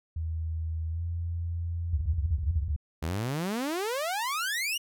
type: tone with pitch glide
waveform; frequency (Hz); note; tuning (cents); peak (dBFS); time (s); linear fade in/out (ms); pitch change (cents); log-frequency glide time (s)
sine; 80.7 to 84.81; E2 to E2; -36 to +50; -29; 0.16-2.71; 5; +86; 0.9-1.02
type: tone bursts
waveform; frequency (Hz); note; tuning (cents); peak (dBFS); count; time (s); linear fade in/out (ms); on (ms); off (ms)
sine; 72.6; D2; -19; -25; 7; 1.93-2.763; 5; 83; 42
type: exponential sweep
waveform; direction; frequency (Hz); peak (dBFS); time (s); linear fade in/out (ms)
sawtooth; up; 74.3 to 2960; -25; 3.02-4.78; 10
effects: none